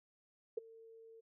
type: tone with ADSR envelope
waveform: sine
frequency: 451.6 Hz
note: A4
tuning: 45 cents sharp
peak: -32 dBFS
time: 0.57-1.21 s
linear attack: 8 ms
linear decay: 13 ms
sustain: -23 dB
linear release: 15 ms
effects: none